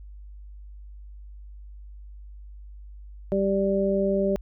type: harmonic tone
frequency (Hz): 196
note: G3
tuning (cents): 0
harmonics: 1 / 2 / 3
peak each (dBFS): -25 / -25 / -25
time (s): 3.32-4.36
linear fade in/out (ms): 0
effects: added 50 Hz sine -40 dBFS peak until 4.41 s